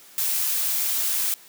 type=noise; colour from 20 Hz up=blue; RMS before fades=-24 dBFS; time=0.18-1.34 s; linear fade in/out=0 ms; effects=white hiss -49 dBFS RMS until 1.48 s + high-pass 150 Hz 12 dB/octave